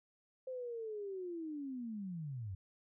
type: linear sweep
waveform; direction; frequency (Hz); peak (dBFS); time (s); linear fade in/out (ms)
sine; down; 523.3 to 88.2; -40; 0.47-2.55; 5
effects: none